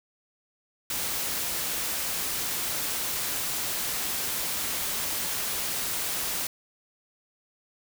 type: noise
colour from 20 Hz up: white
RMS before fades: -30 dBFS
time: 0.9-6.47 s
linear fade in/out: 2 ms
effects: none